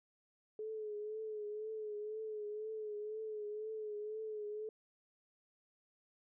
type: tone with vibrato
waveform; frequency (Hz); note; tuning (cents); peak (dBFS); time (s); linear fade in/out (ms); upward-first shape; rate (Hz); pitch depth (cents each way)
sine; 427.6; A4; -49; -40; 0.59-4.69; 2; triangle; 2; 53
effects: none